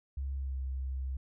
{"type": "tone with pitch glide", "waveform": "sine", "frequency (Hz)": [68.1, 66.01], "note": ["C#2", "C2"], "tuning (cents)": [-30, 16], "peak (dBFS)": -32, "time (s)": [0.17, 1.17], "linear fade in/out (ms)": 5, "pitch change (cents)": -54, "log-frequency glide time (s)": [0.36, 0.58], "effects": ["tanh soft clip ceiling -28 dBFS"]}